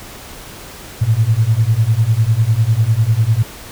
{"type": "beating tone pair", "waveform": "sine", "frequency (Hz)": [106.6, 116.6], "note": ["G#2", "A#2"], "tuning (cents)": [46, 1], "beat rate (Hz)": 10, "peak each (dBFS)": [-14, -13], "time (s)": [1.01, 3.43], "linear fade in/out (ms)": 10, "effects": ["pink hiss -34 dBFS RMS until 3.71 s"]}